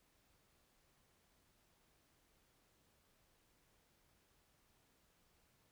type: silence
effects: pink hiss -75 dBFS RMS until 5.71 s